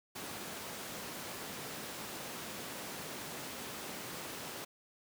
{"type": "high-pass noise", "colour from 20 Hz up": "pink", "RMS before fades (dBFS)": -44, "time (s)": [0.15, 4.65], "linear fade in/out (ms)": 10, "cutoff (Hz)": 170, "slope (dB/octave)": 12, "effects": []}